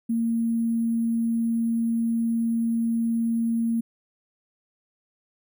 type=tone with sample-and-hold; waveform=sine; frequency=229.7 Hz; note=A#3; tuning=25 cents flat; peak=-21 dBFS; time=0.09-3.81 s; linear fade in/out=10 ms; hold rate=11025 Hz; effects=none